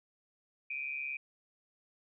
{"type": "tone pair together", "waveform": "sine", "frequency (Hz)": [2346, 2485], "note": ["D7", "D#7"], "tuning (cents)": [-2, -3], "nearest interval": "minor second", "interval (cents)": 99, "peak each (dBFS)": [-39, -38], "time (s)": [0.7, 1.17], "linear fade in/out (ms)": 5, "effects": []}